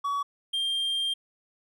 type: tone pair in turn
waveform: triangle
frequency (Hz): 1131 / 3190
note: C#6 / G7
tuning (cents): +34 / +30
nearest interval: octave + tritone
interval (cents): 1796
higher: second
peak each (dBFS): -24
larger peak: neither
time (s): 0.04-0.23 / 0.53-1.14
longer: second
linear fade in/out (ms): 10
effects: none